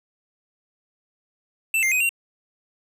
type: tone with pitch steps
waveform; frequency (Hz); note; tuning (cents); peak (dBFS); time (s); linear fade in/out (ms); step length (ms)
square; 2663 / 2103 / 2510 / 2753; E7 / C7 / D#7 / F7; +17 / +8 / +15 / -25; -19; 1.74-2.092; 2; 88
effects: none